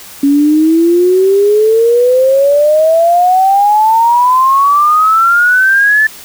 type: exponential sweep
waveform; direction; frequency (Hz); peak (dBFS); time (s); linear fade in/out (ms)
sine; up; 277.2 to 1760; -5; 0.23-6.07; 5
effects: white hiss -32 dBFS RMS until 6.24 s